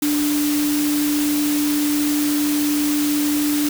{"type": "tone in noise", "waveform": "sine", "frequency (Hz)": 294.5, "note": "D4", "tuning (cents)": 5, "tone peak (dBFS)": -17, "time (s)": [0.02, 3.69], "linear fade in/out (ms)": 5, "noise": "white", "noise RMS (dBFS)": -26, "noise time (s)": [0.02, 3.69], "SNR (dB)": 6, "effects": []}